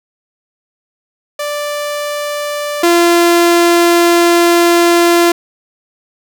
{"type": "tone pair in turn", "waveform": "sawtooth", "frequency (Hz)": [587.3, 343.4], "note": ["D5", "F4"], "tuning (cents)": [0, -29], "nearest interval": "major sixth", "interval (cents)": 929, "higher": "first", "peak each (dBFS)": [-13, -3], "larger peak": "second", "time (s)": [[1.39, 2.83], [2.83, 5.32]], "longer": "second", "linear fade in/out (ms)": 5, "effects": []}